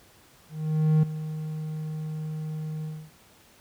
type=tone with ADSR envelope; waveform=triangle; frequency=155.56 Hz; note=D#3; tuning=in tune; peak=-14 dBFS; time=0.49-3.11 s; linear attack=540 ms; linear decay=4 ms; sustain=-14 dB; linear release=270 ms; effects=pink hiss -56 dBFS RMS until 3.6 s + high-pass 60 Hz 12 dB/octave